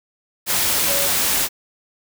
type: tone in noise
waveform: sine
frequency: 560 Hz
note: C#5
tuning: 18 cents sharp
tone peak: -25 dBFS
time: 0.86-1.1 s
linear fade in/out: 50 ms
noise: white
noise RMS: -19 dBFS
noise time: 0.46-1.49 s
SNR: -9 dB
effects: none